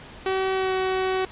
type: tone with pitch glide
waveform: sawtooth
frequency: 380.7 to 376.1 Hz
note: F#4 to F#4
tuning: +49 to +28 cents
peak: -18 dBFS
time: 0.26-1.25 s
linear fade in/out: 2 ms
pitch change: -21 cents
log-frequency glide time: 0.53-0.73 s
effects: pink hiss -43 dBFS RMS until 1.31 s + resampled to 8000 Hz